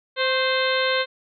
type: harmonic tone with a mistuned harmonic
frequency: 520 Hz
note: C5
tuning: 11 cents flat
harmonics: 1 / 2 / 3 / 4 / 5 / 6 / 7 / 8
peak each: -23 / -28 / -26 / -28 / -32 / -31 / -29 / -31 dBFS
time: 0.16-1.06 s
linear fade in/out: 50 ms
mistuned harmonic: 2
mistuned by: +45 cents
effects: none